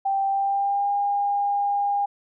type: tone with pitch glide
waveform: sine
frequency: 784 to 808.8 Hz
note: G5 to G#5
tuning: 0 to -46 cents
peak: -20 dBFS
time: 0.05-2.06 s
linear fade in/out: 10 ms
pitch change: +54 cents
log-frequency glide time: 0.28-0.91 s
effects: none